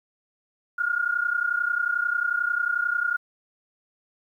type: tone pair together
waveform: sine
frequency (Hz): 1405.8 / 1437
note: F6 / F6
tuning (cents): +11 / +49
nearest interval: unison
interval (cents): 38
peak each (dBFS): -25 / -25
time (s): 0.78-3.17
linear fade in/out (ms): 10
effects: 10-bit